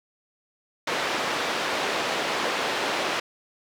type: band-pass noise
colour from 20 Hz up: pink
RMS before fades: -27 dBFS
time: 0.87-3.2 s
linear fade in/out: 5 ms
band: 420 to 3900 Hz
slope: 12 dB/octave
effects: none